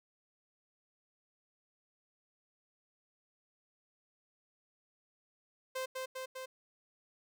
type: tone with echo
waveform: sawtooth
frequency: 520 Hz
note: C5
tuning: 11 cents flat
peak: -32 dBFS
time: 5.75-5.86 s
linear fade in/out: 10 ms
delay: 200 ms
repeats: 3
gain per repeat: -2 dB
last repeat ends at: 6.46 s
effects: none